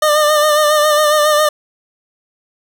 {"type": "tone with vibrato", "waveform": "25% pulse", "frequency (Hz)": 603, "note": "D5", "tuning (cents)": 46, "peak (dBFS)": -6, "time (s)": [0.02, 1.49], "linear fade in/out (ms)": 5, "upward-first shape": "sine", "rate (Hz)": 7.3, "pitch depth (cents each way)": 37, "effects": []}